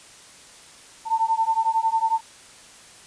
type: beating tone pair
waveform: sine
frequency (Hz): 892 / 903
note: A5 / A5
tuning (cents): +23 / +45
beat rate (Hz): 11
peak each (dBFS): -22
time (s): 1.05-2.21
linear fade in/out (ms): 50
effects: white hiss -47 dBFS RMS until 3.06 s + resampled to 22050 Hz